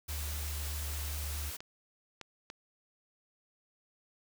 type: high-pass noise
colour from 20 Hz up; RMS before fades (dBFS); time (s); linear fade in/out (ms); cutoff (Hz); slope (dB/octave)
white; -42; 0.08-1.57; 10; 150; 12
type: tone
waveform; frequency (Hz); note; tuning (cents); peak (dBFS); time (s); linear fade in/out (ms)
sine; 73.8; D2; +9; -36; 0.08-1.51; 20
type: clicks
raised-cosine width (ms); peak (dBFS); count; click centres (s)
0.2; -26; 3; 1.605 / 2.213 / 2.501
effects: none